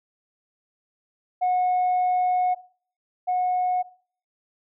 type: tone pair in turn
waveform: sine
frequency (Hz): 729 / 729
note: F#5 / F#5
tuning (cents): -26 / -26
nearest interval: unison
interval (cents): 0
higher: neither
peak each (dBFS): -17 / -19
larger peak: first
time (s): 1.41-2.55 / 3.27-3.83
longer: first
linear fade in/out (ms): 20
effects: noise-tail reverb RT60 0.5 s tail -19 dB re dry + tanh soft clip ceiling -17 dBFS